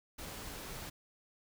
pink noise, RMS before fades -45 dBFS, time 0.18-0.9 s, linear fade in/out 10 ms, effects none

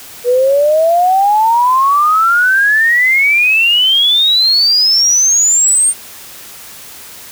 sine exponential sweep, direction up, 479.2 to 8870 Hz, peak -7 dBFS, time 0.24-5.94 s, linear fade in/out 50 ms, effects white hiss -33 dBFS RMS until 7.31 s

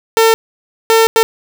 sawtooth tone bursts at uneven times, 450 Hz, A4, 39 cents sharp, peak -3 dBFS, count 3, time 0.17-0.34 / 0.9-1.07 / 1.16-1.23 s, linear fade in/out 0 ms, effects none

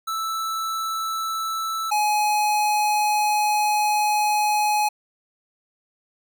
square tone pair in turn, 1318.5 / 841.5 Hz, E6 / G#5, 0 / +23 cents, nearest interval minor sixth, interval 777 cents, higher first, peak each -25 / -19 dBFS, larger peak second, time 0.07-1.91 / 1.91-4.89 s, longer second, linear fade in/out 10 ms, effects none

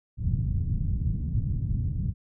white low-pass noise, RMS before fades -27 dBFS, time 0.17-2.14 s, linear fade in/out 50 ms, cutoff 140 Hz, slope 24 dB/octave, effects none

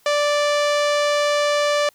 sawtooth tone with low-pass filter, 586 Hz, D5, 4 cents flat, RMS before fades -19 dBFS, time 0.06-1.89 s, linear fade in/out 2 ms, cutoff 6100 Hz, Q 0.9, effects white hiss -57 dBFS RMS until 1.94 s

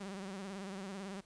sawtooth tone with vibrato, 194.2 Hz, G3, 16 cents flat, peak -38 dBFS, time 0-1.21 s, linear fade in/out 10 ms, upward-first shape sine, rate 18 Hz, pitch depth 84 cents each way, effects pink hiss -66 dBFS RMS until 1.25 s + resampled to 22050 Hz

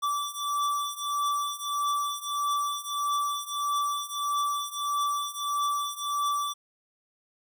square beating tone pair, 1160 / 1161.6 Hz, D6 / D6, -22 / -19 cents, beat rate 1.6 Hz, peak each -32 / -30 dBFS, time 0.02-6.54 s, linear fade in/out 20 ms, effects none

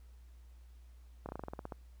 slowing click train, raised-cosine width 1 ms, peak -27 dBFS, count 11, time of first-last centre 1.26-1.722 s, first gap 29 ms, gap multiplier 1.1, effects added 60 Hz sine -53 dBFS peak until 2 s + pink hiss -72 dBFS RMS until 2 s

